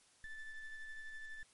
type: ring-modulated tone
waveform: triangle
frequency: 880 Hz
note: A5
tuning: in tune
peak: -40 dBFS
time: 0.24-1.43 s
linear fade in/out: 2 ms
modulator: 874 Hz
effects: white hiss -68 dBFS RMS until 1.53 s + MP3 48 kbps